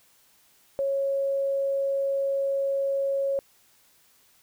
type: tone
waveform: sine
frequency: 550 Hz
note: C#5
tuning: 14 cents flat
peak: -23 dBFS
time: 0.79-3.39 s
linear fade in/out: 0 ms
effects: white hiss -61 dBFS RMS until 4.42 s